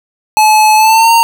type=tone with pitch glide; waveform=square; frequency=860 to 921.7 Hz; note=A5 to A#5; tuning=-40 to -20 cents; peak=-5 dBFS; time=0.37-1.23 s; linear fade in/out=0 ms; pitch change=+120 cents; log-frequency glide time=0.76-1.12 s; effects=none